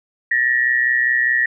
sine tone pair together, 1775.1 / 1900 Hz, A6 / A#6, +15 / +33 cents, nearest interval minor second, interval 118 cents, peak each -18 / -16 dBFS, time 0.31-1.46 s, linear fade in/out 5 ms, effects none

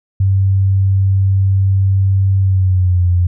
sine tone with pitch glide, 96.7 to 88.67 Hz, G2 to F2, -23 to +27 cents, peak -9 dBFS, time 0.2-3.27 s, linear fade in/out 5 ms, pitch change -150 cents, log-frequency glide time 2.39-3.07 s, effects none

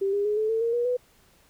sine tone with pitch steps, 392 / 405.4 / 419.2 / 433.4 / 448.2 / 463.5 / 479.3 / 495.6 Hz, G4 / G#4 / G#4 / A4 / A4 / A#4 / A#4 / B4, 0 / -42 / +16 / -26 / +32 / -10 / +48 / +6 cents, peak -22 dBFS, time 0.01-0.97 s, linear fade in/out 10 ms, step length 120 ms, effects pink hiss -60 dBFS RMS until 1.49 s

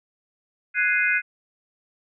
sine chord, Ab dominant seventh, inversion third, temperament equal, 1480 / 1661.2 / 2093 / 2489 Hz, Gb6 / Ab6 / C7 / Eb7, 0 / 0 / 0 / 0 cents, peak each -23 / -26 / -24 / -24 dBFS, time 0.74-1.22 s, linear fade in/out 50 ms, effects none

